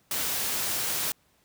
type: noise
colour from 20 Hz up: white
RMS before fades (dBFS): -29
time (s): 0.11-1.12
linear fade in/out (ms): 2
effects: pink hiss -66 dBFS RMS until 1.44 s + high-pass 60 Hz 12 dB/octave